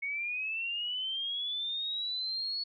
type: linear sweep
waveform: sine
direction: up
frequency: 2205 to 4411 Hz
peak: -32 dBFS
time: 0.02-2.64 s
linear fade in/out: 10 ms
effects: none